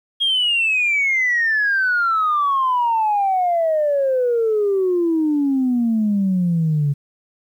sine exponential sweep, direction down, 3278 to 140 Hz, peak -14 dBFS, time 0.2-6.94 s, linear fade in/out 20 ms, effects tanh soft clip ceiling -11 dBFS + 9-bit

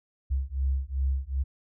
sine beating tone pair, 65.9 / 68.5 Hz, C2 / C#2, +13 / -20 cents, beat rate 2.6 Hz, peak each -28 dBFS, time 0.3-1.44 s, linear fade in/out 20 ms, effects none

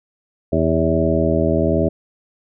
harmonic tone with a mistuned harmonic, 80.8 Hz, E2, 34 cents flat, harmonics 1 / 2 / 3 / 4 / 5 / 7 / 8, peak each -22 / -22 / -22 / -22 / -22 / -22 / -22 dBFS, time 0.52-1.89 s, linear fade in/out 10 ms, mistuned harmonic 1, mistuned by +24 cents, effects none

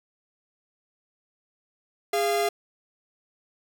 45% pulse tone pair together, 410 / 689.5 Hz, G#4 / F5, -22 / -22 cents, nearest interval major sixth, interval 900 cents, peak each -25 dBFS, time 2.13-2.49 s, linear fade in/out 5 ms, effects none

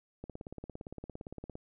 click train, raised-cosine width 2 ms, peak -29 dBFS, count 24, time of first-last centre 0.24-1.554 s, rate 17.5 Hz, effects none

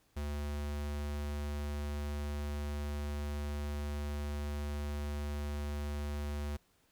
square tone, 73.2 Hz, D2, 5 cents flat, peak -36 dBFS, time 0.16-6.57 s, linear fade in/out 10 ms, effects pink hiss -71 dBFS RMS until 6.91 s

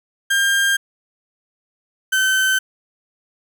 35% pulse tone pair in turn, 1600 / 1535.2 Hz, G6 / G6, +35 / -37 cents, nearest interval minor second, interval 72 cents, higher first, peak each -13 dBFS, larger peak neither, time 0.3-0.77 / 2.12-2.59 s, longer neither, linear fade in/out 10 ms, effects none

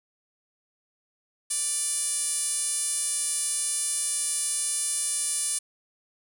5% pulse tone with band-pass filter, 587 Hz, D5, 1 cent flat, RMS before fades -28 dBFS, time 1.5-5.59 s, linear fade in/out 10 ms, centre 9800 Hz, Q 9.8, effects none

